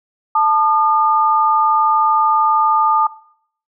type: tone pair together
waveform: sine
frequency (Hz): 880 / 1212.9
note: A5 / D#6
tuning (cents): 0 / -45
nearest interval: tritone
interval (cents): 555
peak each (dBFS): -14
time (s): 0.35-3.07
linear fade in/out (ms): 5
effects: noise-tail reverb RT60 0.6 s tail -18 dB re dry